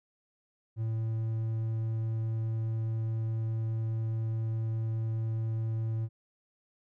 triangle tone, 111.9 Hz, A2, 30 cents sharp, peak -27 dBFS, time 0.76-6.09 s, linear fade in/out 50 ms, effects none

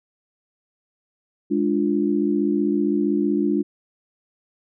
sine chord, D diminished, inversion second, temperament equal, 207.7 / 293.7 / 349.2 Hz, Ab3 / D4 / F4, 0 / 0 / 0 cents, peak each -23 / -21 / -23 dBFS, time 1.5-3.63 s, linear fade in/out 20 ms, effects none

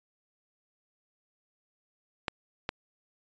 clicks, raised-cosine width 0.3 ms, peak -13 / -14 dBFS, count 2, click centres 2.282 / 2.691 s, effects resampled to 16000 Hz

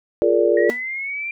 sine chord, Bb dominant seventh, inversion second, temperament just, 349.6 / 419.5 / 466.2 / 582.7 Hz, F4 / Ab4 / Bb4 / D5, +2 / +17 / 0 / -14 cents, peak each -19 dBFS, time 0.22-0.7 s, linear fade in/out 0 ms
sine linear sweep, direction up, 1864.7 to 2384 Hz, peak -24 dBFS, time 0.57-1.31 s, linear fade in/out 2 ms
40% pulse tone with exponential decay, 239 Hz, A#3, 43 cents sharp, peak -25 dBFS, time 0.69-0.86 s, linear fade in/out 5 ms, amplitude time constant 36 ms
effects none

